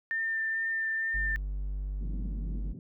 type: tone with vibrato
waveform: sine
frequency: 1796 Hz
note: A6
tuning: 35 cents sharp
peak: -28 dBFS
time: 0.11-1.36 s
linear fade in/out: 0 ms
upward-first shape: sine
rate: 2.2 Hz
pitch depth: 10 cents each way
type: tone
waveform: triangle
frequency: 49 Hz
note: G1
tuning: in tune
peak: -29 dBFS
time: 1.14-2.73 s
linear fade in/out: 10 ms
type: band-pass noise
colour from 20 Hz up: pink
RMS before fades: -43 dBFS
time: 2.01-2.79 s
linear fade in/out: 2 ms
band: 140 to 240 Hz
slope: 24 dB/octave
effects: none